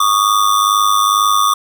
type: ring-modulated tone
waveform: square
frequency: 1174.7 Hz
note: D6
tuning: in tune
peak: -8 dBFS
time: 0-1.54 s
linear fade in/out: 5 ms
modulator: 51.1 Hz
effects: none